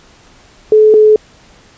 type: tone pair in turn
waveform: sine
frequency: 430.5 / 428.7 Hz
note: A4 / A4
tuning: -38 / -45 cents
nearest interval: unison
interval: 7 cents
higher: first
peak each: -3 dBFS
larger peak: neither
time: 0.72-0.94 / 0.94-1.16 s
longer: neither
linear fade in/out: 2 ms
effects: pink hiss -44 dBFS RMS until 1.77 s + resampled to 16000 Hz